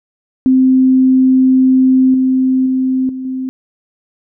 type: tone with level steps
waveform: sine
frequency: 260 Hz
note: C4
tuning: 11 cents flat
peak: -6 / -9 / -11 / -20 / -17 dBFS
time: 0.46-3.49 s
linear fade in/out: 0 ms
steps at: 2.14 / 2.66 / 3.09 / 3.25 s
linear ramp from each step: 2 ms
effects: none